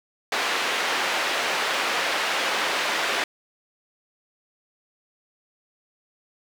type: band-pass noise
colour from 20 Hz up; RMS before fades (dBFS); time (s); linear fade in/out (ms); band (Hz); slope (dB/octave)
white; -25; 0.32-3.24; 2; 420 to 2700; 12
effects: none